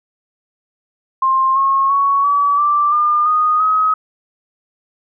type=tone with pitch steps; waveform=sine; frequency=1058 / 1085.9 / 1114.5 / 1143.8 / 1173.9 / 1204.8 / 1236.6 / 1269.1 Hz; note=C6 / C#6 / C#6 / D6 / D6 / D6 / D#6 / D#6; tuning=+19 / -36 / +9 / -46 / -1 / +44 / -11 / +34 cents; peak=-11 dBFS; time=1.22-3.94 s; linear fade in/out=5 ms; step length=340 ms; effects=none